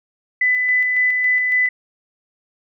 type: tone with tremolo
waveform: sine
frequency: 2000 Hz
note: B6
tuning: 21 cents sharp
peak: -13 dBFS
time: 0.41-1.69 s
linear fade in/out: 5 ms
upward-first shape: square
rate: 3.6 Hz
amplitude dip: 30%
effects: none